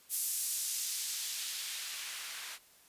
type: noise with band-pass filter sweep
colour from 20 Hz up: blue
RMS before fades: -38 dBFS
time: 0.09-2.59 s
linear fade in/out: 50 ms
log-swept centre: 10000 to 1500 Hz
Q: 0.83
effects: white hiss -62 dBFS RMS until 2.88 s + resampled to 32000 Hz